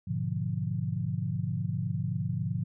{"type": "chord", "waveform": "sine", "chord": "G# diminished seventh", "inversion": "none", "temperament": "equal", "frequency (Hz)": [103.83, 123.47, 146.83, 174.61], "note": ["G#2", "B2", "D3", "F3"], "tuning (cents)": [0, 0, 0, 0], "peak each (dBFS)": -34, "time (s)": [0.07, 2.64], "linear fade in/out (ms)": 10, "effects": []}